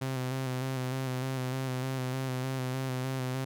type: tone with vibrato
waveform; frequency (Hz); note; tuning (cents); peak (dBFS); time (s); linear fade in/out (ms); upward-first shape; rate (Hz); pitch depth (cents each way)
sawtooth; 130; C3; -11; -27; 0.01-3.45; 10; square; 3.3; 28
effects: none